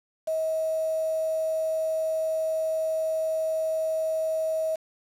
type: tone with quantisation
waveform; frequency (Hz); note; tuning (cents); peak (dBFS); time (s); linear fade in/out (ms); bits
sine; 638; D#5; +43; -24; 0.27-4.76; 10; 7
effects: low-pass 12000 Hz 12 dB/octave